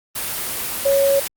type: tone in noise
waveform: sine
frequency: 554.4 Hz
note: C#5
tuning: in tune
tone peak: -13 dBFS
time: 0.85-1.2 s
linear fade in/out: 10 ms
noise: white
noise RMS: -25 dBFS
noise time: 0.15-1.28 s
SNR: +9 dB
effects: Opus 32 kbps